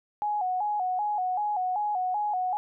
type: tone with vibrato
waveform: sine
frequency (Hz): 784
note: G5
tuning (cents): 0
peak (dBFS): -25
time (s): 0.22-2.57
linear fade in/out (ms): 0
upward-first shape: square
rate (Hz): 2.6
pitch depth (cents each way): 110
effects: none